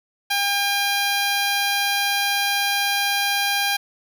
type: tone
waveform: 10% pulse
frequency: 804 Hz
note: G5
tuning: 44 cents sharp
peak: -11 dBFS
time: 0.3-3.77 s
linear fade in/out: 10 ms
effects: none